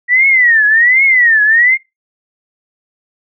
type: tone with vibrato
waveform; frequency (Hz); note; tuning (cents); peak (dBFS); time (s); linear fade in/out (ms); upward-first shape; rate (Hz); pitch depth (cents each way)
sine; 1919; A#6; +50; -6; 0.08-1.78; 50; triangle; 1.3; 240
effects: noise-tail reverb RT60 0.2 s tail -21 dB re dry